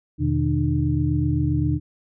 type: tone cluster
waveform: sine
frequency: 81.9 / 123.5 / 151.2 / 301.1 Hz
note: E2 / B2 / D#3 / D4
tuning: -11 / 0 / -49 / +43 cents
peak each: -24 dBFS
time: 0.18-1.8 s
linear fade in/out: 50 ms
effects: none